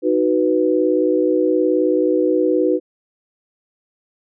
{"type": "chord", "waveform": "sine", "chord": "B major", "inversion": "first", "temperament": "equal", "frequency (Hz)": [311.1, 370, 493.9], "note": ["D#4", "F#4", "B4"], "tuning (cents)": [0, 0, 0], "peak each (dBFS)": -18, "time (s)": [0.02, 2.8], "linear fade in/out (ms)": 50, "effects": []}